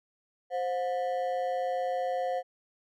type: ring-modulated tone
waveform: triangle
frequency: 622.3 Hz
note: D#5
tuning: in tune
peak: -23 dBFS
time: 0.5-2.43 s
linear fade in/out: 50 ms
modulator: 97.9 Hz
effects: none